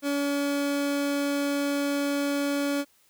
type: tone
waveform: 30% pulse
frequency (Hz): 283.9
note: C#4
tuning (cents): +41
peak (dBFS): -22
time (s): 0.02-2.85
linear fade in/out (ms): 50
effects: white hiss -63 dBFS RMS until 3.09 s